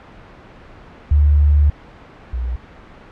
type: tone pair in turn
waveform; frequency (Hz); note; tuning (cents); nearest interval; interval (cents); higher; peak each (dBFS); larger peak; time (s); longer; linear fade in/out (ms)
sine; 73.3 / 61.15; D2 / B1; -3 / -16; minor third; 313; first; -9 / -19; first; 1.11-1.7 / 2.33-2.56; first; 5
effects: pink hiss -41 dBFS RMS until 3.11 s + low-pass 2000 Hz 12 dB/octave